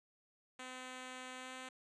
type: tone with pitch glide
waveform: 5% pulse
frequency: 255.7 to 257.8 Hz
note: C4 to C4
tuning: -40 to -26 cents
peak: -35 dBFS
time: 0.59-1.69 s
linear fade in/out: 5 ms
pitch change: +14 cents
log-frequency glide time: 1.36-1.52 s
effects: resampled to 24000 Hz